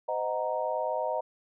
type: chord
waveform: sine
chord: C half-diminished seventh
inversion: none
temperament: equal with one note detuned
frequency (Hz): 513.7 / 622.3 / 740 / 932.3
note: C5 / Eb5 / Gb5 / Bb5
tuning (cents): -32 / 0 / 0 / 0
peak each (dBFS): -34 / -31 / -36 / -33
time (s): 0.08-1.21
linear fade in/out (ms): 10
effects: none